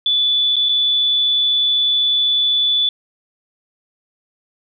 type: tone with dropouts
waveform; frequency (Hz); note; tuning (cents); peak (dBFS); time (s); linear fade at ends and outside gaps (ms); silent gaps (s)
sine; 3468; A7; -26; -13; 0.06-2.89; 2; 0.558-0.565 / 0.688-0.692
effects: none